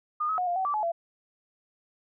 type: tone with pitch steps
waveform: sine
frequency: 1219 / 1280 / 726 / 701 / 759 / 1163 / 853 / 677 Hz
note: D#6 / D#6 / F#5 / F5 / F#5 / D6 / G#5 / E5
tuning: -36 / +49 / -33 / +6 / +44 / -17 / +46 / +46 cents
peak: -25 dBFS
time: 0.2-0.92 s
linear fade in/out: 10 ms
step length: 90 ms
effects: none